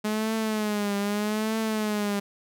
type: tone with vibrato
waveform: sawtooth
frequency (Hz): 211.4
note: G#3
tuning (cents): +31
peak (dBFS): -21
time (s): 0.04-2.2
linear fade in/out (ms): 10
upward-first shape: triangle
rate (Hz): 0.81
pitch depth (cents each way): 93
effects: none